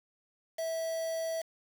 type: tone with quantisation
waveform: triangle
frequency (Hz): 653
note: E5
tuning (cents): -17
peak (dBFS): -30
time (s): 0.58-1.42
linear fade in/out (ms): 10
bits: 7
effects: none